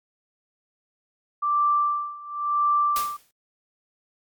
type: tone with tremolo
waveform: sine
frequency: 1174.7 Hz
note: D6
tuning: in tune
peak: -17 dBFS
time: 1.42-3.17 s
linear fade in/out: 10 ms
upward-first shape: sine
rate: 0.95 Hz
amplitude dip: 90%
type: noise with exponential decay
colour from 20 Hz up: white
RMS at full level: -28 dBFS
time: 2.96-3.31 s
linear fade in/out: 1 ms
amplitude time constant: 75 ms
effects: MP3 96 kbps